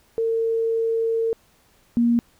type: tone pair in turn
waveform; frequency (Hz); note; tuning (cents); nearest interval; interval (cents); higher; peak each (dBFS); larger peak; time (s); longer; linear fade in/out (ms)
sine; 453.9 / 236; A#4 / A#3; -46 / +22; major seventh; 1132; first; -19 / -15; second; 0.18-1.33 / 1.97-2.19; first; 0
effects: pink hiss -59 dBFS RMS until 2.39 s